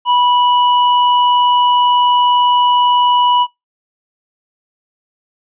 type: tone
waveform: square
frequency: 981 Hz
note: B5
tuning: 12 cents flat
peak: -10 dBFS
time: 0.05-3.47 s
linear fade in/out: 50 ms
effects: noise-tail reverb RT60 0.2 s tail -24 dB re dry + resampled to 8000 Hz